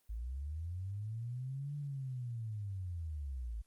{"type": "linear two-way sweep", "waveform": "sine", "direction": "up then down", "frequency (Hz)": [51.91, 146.83, 51.91], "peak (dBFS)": -38, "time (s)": [0.09, 3.62], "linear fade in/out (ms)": 10, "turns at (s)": 1.76, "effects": ["white hiss -75 dBFS RMS until 3.66 s", "Opus 24 kbps"]}